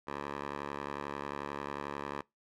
10% pulse tone with band-pass filter, 71.2 Hz, C#2, 47 cents sharp, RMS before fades -40 dBFS, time 0.07-2.22 s, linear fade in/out 10 ms, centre 1000 Hz, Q 0.97, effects noise-tail reverb RT60 0.2 s tail -23 dB re dry

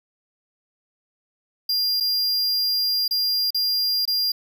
square tone with dropouts, 4800 Hz, D8, 37 cents sharp, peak -20 dBFS, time 1.69-4.32 s, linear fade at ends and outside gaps 5 ms, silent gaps 2.002-2.006 / 3.08-3.109 / 3.506-3.545 / 4.054-4.076 s, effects none

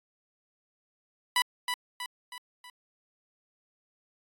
15% pulse tone with echo, 987.8 Hz, B5, in tune, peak -16 dBFS, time 1.36-1.42 s, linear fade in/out 2 ms, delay 320 ms, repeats 4, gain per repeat -6 dB, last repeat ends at 2.7 s, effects AAC 48 kbps

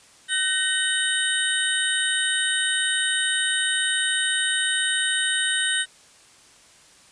sine tone cluster, 1519 / 1859 / 3026 / 3720 / 8620 Hz, F#6 / A#6 / F#7 / A#7 / C#9, +45 / -5 / +38 / -4 / -49 cents, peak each -27 dBFS, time 0.28-5.86 s, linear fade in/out 50 ms, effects white hiss -52 dBFS RMS until 7.11 s + resampled to 22050 Hz

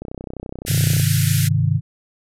click train, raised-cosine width 2 ms, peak -17 dBFS, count 32, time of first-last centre 0.02-0.998 s, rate 31.7 Hz
white band-pass noise, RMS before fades -26 dBFS, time 0.66-1.49 s, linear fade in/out 20 ms, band 1400 to 14000 Hz, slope 96 dB/octave
sine chord, Ab major, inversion none, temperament equal with one note detuned, 101.22 / 130.81 / 155.56 Hz, Ab2 / C3 / Eb3, -44 / 0 / 0 cents, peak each -19 dBFS, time 0.67-1.81 s, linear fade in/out 50 ms
effects none

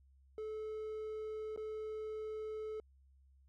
triangle tone with dropouts, 433 Hz, A4, 28 cents flat, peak -38 dBFS, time 0.38-2.8 s, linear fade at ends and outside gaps 1 ms, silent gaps 1.562-1.575 s, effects added 67 Hz sine -63 dBFS peak until 3.48 s

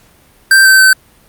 square tone with pitch steps, 1569 / 1546 / 1535 Hz, G6 / G6 / G6, +1 / -24 / -37 cents, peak -4 dBFS, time 0.51-0.93 s, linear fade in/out 2 ms, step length 140 ms, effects pink hiss -47 dBFS RMS until 1.28 s + Opus 48 kbps

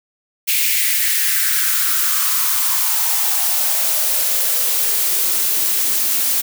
blue noise with high-pass filter sweep, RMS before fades -17 dBFS, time 0.47-6.42 s, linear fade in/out 20 ms, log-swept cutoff 2400 to 230 Hz, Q 3.9, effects none

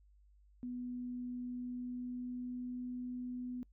sine tone with pitch glide, 246.9 to 248.5 Hz, B3 to B3, 0 to +11 cents, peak -39 dBFS, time 0.63-3.63 s, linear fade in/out 0 ms, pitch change +11 cents, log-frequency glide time 1.43-2.87 s, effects noise-tail reverb RT60 0.1 s tail -25 dB re dry + added 50 Hz sine -62 dBFS peak until 3.72 s

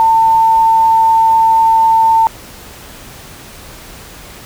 sine tone, 898 Hz, A5, 35 cents sharp, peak -6 dBFS, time 0-2.27 s, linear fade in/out 0 ms, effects pink hiss -34 dBFS RMS until 4.45 s

